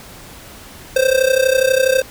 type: tone with amplitude modulation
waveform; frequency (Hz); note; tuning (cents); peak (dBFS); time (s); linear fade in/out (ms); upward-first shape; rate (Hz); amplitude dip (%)
square; 523.3; C5; 0; -9; 0.96-2.02; 5; sine; 32.2; 80
effects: pink hiss -38 dBFS RMS until 2.1 s